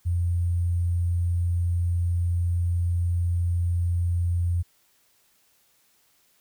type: tone with sample-and-hold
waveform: sine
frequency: 86.9 Hz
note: F2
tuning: 8 cents flat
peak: -21 dBFS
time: 0.05-4.63 s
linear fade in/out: 20 ms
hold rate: 8820 Hz
effects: white hiss -64 dBFS RMS until 6.4 s